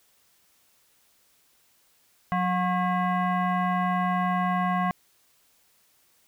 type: tone with frequency modulation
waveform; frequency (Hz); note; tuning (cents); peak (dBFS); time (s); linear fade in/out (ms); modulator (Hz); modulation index
sine; 182.3; F#3; -25; -22; 2.32-4.91; 0; 905; 1.3
effects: white hiss -64 dBFS RMS until 6.27 s